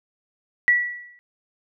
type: tone with exponential decay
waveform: sine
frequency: 1945 Hz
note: B6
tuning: 27 cents flat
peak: -11 dBFS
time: 0.68-1.19 s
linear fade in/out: 0 ms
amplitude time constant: 110 ms
effects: none